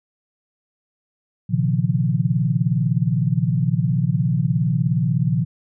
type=tone cluster; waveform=sine; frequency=118.4 / 135.3 / 154.8 / 174.4 Hz; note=A#2 / C#3 / D#3 / F3; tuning=+27 / -42 / -9 / -2 cents; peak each=-22 dBFS; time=1.49-5.45 s; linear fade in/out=20 ms; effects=none